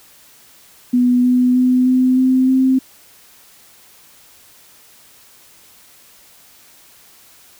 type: tone with pitch steps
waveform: sine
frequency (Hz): 246.9 / 249.8 / 252.7 / 255.6 / 258.6 / 261.6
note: B3 / B3 / B3 / C4 / C4 / C4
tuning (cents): 0 / +20 / +40 / -40 / -20 / 0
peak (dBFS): -10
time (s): 0.93-2.79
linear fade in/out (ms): 10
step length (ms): 310
effects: white hiss -47 dBFS RMS until 7.59 s